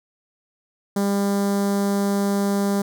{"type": "tone with notch filter", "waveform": "sawtooth", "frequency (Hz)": 200, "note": "G3", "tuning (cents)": 35, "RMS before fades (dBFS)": -21, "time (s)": [0.96, 2.82], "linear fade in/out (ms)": 5, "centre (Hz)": 2600, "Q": 0.57, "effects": []}